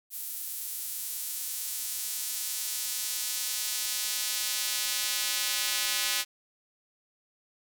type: tone with high-pass filter sweep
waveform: square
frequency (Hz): 114.5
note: A#2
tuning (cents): -31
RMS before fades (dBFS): -32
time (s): 0.1-6.25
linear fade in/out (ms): 50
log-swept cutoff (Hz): 12000 to 2900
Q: 0.72
effects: none